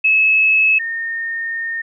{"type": "tone pair in turn", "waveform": "sine", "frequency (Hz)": [2589, 1830.7], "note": ["E7", "A#6"], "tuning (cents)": [-32, -32], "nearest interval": "tritone", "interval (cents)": 600, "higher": "first", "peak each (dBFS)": [-10, -20], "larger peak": "first", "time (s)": [[0.04, 0.79], [0.79, 1.82]], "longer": "second", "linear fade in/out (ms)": 10, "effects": []}